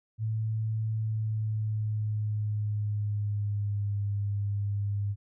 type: tone with pitch glide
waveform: sine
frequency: 110 to 101.45 Hz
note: A2 to G#2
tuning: 0 to -40 cents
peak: -27 dBFS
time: 0.18-5.16 s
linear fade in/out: 50 ms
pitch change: -140 cents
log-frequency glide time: 0.94-4.02 s
effects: none